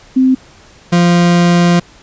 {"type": "tone pair in turn", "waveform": ["sine", "40% pulse"], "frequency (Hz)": [260, 173.92], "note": ["C4", "F3"], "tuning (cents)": [-11, -7], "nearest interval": "perfect fifth", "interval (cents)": 696, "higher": "first", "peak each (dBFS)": -6, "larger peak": "neither", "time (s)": [[0.16, 0.35], [0.92, 1.8]], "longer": "second", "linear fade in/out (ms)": 10, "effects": ["pink hiss -42 dBFS RMS until 2.02 s", "resampled to 16000 Hz"]}